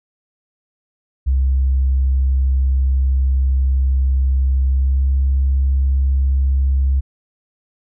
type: tone with pitch glide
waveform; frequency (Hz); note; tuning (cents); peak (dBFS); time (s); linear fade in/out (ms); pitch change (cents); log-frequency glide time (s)
sine; 66.2 to 67.36; C2 to C#2; +21 to -49; -11; 1.26-7.01; 20; +30; 4.66-5.09
effects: tanh soft clip ceiling -9 dBFS